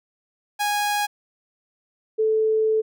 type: tone pair in turn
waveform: sawtooth / sine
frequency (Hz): 826 / 437.6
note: G#5 / A4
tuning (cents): -10 / -9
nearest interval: major seventh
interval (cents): 1099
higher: first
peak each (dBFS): -17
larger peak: neither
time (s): 0.59-1.07 / 2.18-2.82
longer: second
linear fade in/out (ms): 20
effects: none